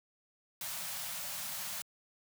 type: band-stop noise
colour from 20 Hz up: white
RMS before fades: -40 dBFS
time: 0.61-1.82 s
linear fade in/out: 2 ms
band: 220 to 540 Hz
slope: 96 dB/octave
effects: high-pass 100 Hz 12 dB/octave